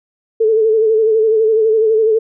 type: tone with vibrato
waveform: sine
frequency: 440 Hz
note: A4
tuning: in tune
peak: -9 dBFS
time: 0.4-2.19 s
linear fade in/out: 10 ms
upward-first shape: sine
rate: 12 Hz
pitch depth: 49 cents each way
effects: none